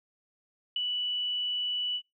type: tone with ADSR envelope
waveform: sine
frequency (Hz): 2960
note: F#7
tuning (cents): 0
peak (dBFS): -24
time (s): 0.76-2.02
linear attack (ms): 4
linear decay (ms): 4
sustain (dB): -4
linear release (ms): 65
effects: noise-tail reverb RT60 0.2 s tail -25 dB re dry